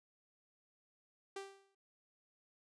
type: tone with exponential decay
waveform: sawtooth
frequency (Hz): 391.9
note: G4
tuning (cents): 0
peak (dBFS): -37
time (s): 1.36-1.75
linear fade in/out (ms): 5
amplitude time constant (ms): 83
effects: resampled to 22050 Hz